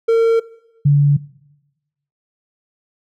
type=tone pair in turn; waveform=triangle / sine; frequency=456.2 / 143.69 Hz; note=A#4 / D3; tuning=-37 / -37 cents; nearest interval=octave + minor sixth; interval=2000 cents; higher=first; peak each=-8 dBFS; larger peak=neither; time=0.08-0.4 / 0.85-1.17 s; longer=neither; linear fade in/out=10 ms; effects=noise-tail reverb RT60 1.0 s tail -21 dB re dry